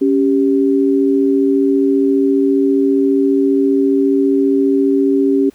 sine tone pair together, 277.2 / 392 Hz, C#4 / G4, 0 / 0 cents, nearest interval tritone, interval 600 cents, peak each -12 / -14 dBFS, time 0.01-5.5 s, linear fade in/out 10 ms, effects pink hiss -51 dBFS RMS until 5.54 s

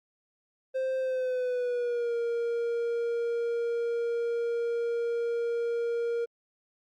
triangle tone with pitch glide, 523.3 to 468.9 Hz, C5 to A#4, 0 to +10 cents, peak -25 dBFS, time 0.74-6.26 s, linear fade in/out 20 ms, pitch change -190 cents, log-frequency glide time 0.99-2.15 s, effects Opus 48 kbps

